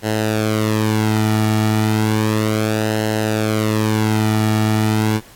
sawtooth tone with flanger, 108.5 Hz, A2, 24 cents flat, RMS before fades -17 dBFS, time 0.02-5.21 s, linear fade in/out 50 ms, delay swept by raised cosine 0.85 to 1.95 ms, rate 0.33 Hz, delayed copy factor -0.75, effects pink hiss -45 dBFS RMS until 5.35 s + AAC 64 kbps

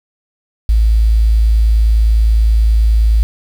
sine tone with quantisation, 54.8 Hz, A1, 6 cents flat, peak -7 dBFS, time 0.69-3.23 s, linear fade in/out 0 ms, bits 6, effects none

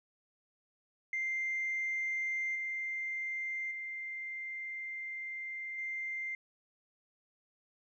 sine tone with level steps, 2093 Hz, C7, in tune, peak -31 / -34 / -38 / -35 dBFS, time 1.13-6.35 s, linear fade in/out 2 ms, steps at 2.55 / 3.71 / 5.78 s, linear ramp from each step 5 ms, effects tanh soft clip ceiling -28 dBFS

